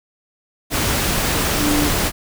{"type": "tone in noise", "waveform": "sine", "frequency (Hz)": 295, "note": "D4", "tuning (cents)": 8, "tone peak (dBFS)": -18, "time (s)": [1.57, 1.9], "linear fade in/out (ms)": 50, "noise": "pink", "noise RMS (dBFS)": -19, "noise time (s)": [0.7, 2.12], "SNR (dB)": -2, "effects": []}